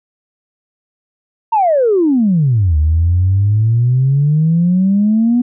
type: exponential two-way sweep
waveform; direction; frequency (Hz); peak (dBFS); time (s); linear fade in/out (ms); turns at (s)
sine; down then up; 932.3 to 74.6 to 247.1; -8; 1.52-5.42; 10; 2.77
effects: tanh soft clip ceiling -4 dBFS